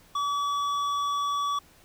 sine tone with hard clipping, 1143 Hz, D6, 47 cents flat, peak -27 dBFS, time 0.15-1.59 s, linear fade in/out 5 ms, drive 9 dB, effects pink hiss -57 dBFS RMS until 1.84 s

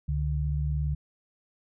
sine tone pair together, 69.52 / 146.83 Hz, C#2 / D3, +6 / 0 cents, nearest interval octave + minor second, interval 1294 cents, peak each -27 / -29 dBFS, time 0.08-0.95 s, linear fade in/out 10 ms, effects none

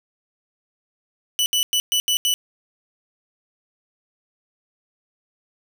sawtooth tone bursts at uneven times, 2971 Hz, F#7, 6 cents sharp, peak -14 dBFS, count 6, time 1.39-1.46 / 1.53-1.63 / 1.73-1.8 / 1.92-2 / 2.08-2.17 / 2.25-2.34 s, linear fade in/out 0 ms, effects none

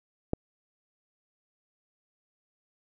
click, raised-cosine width 2 ms, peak -13 dBFS, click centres 0.334 s, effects none

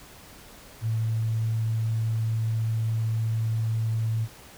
sine tone, 111.9 Hz, A2, 30 cents sharp, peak -23 dBFS, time 0.81-4.28 s, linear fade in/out 50 ms, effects pink hiss -48 dBFS RMS until 4.57 s

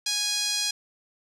5% pulse tone with band-pass filter, 827 Hz, G#5, 8 cents flat, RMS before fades -27 dBFS, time 0.06-0.71 s, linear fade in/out 5 ms, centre 4600 Hz, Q 1.3, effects none

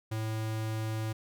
square tone, 110 Hz, A2, in tune, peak -32 dBFS, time 0.11-1.13 s, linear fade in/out 10 ms, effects none

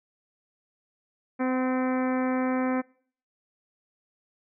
harmonic tone with a mistuned harmonic, 257.2 Hz, C4, 30 cents flat, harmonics 1 / 2 / 3 / 4 / 5 / 6 / 7 / 8 / 9, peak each -25 / -31 / -35 / -37 / -39 / -41 / -42 / -43 / -44 dBFS, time 1.39-2.82 s, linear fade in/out 20 ms, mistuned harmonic 3, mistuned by -18 cents, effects noise-tail reverb RT60 0.5 s tail -23 dB re dry

